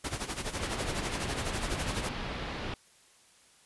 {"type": "noise with tremolo", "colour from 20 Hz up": "pink", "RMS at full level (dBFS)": -33, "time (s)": [0.04, 2.09], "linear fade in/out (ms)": 5, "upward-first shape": "sine", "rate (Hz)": 12, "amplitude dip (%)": 75}
{"type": "low-pass noise", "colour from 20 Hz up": "pink", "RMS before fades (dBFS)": -37, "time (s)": [0.59, 2.74], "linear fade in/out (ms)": 2, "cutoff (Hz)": 4200, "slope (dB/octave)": 24}
{"effects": ["white hiss -61 dBFS RMS until 3.65 s", "resampled to 24000 Hz"]}